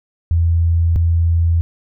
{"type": "tone pair in turn", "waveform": "sine", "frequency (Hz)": [83.8, 83.8], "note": ["E2", "E2"], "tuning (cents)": [29, 29], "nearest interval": "unison", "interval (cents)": 0, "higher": "neither", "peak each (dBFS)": -11, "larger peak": "neither", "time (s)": [[0.31, 0.96], [0.96, 1.61]], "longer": "neither", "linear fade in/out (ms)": 0, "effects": []}